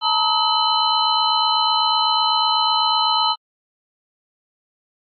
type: tone cluster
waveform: sine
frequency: 879 / 947 / 1276 / 3021 / 4074 Hz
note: A5 / A#5 / D#6 / F#7 / C8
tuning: -2 / +27 / +43 / +35 / -47 cents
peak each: -22 dBFS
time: 0.01-3.36 s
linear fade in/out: 50 ms
effects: AAC 64 kbps

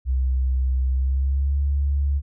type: tone with pitch glide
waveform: sine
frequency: 64.6 to 70.45 Hz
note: C2 to C#2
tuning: -21 to +29 cents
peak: -18 dBFS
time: 0.05-2.22 s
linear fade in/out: 50 ms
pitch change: +150 cents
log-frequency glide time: 0.9-1.59 s
effects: none

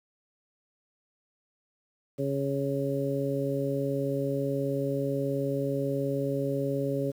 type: harmonic tone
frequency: 138.59 Hz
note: C#3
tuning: in tune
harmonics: 1 / 2 / 3 / 4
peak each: -32 / -32 / -32 / -32 dBFS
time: 2.18-7.12 s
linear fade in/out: 20 ms
effects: 9-bit

